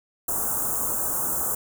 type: band-stop noise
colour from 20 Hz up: white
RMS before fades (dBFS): -26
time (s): 0.28-1.55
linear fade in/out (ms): 5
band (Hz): 1400 to 6900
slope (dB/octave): 48
effects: none